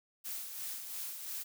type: noise with tremolo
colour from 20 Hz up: blue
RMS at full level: -40 dBFS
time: 0.24-1.44 s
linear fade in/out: 20 ms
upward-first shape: sine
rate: 2.9 Hz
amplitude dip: 45%
effects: none